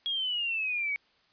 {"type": "exponential sweep", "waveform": "sine", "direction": "down", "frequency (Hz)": [3311, 2226], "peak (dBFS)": -28, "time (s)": [0.06, 0.96], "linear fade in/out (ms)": 0, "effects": ["white hiss -66 dBFS RMS until 1.32 s", "resampled to 11025 Hz"]}